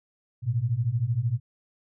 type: beating tone pair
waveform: sine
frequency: 110.4 / 123.4 Hz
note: A2 / B2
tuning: +6 / -1 cents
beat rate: 13 Hz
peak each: -27 / -25 dBFS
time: 0.42-1.4 s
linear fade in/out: 50 ms
effects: none